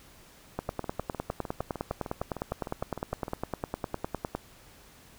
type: two click trains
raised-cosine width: 1 ms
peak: -22 / -16 dBFS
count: 18 / 38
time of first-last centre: 0.69-3.281 / 0.59-4.35 s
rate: 6.56 / 9.84 Hz
effects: pink hiss -55 dBFS RMS until 5.18 s